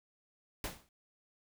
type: noise with exponential decay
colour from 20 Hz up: pink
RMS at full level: -36 dBFS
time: 0.64-0.89 s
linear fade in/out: 2 ms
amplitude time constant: 53 ms
effects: none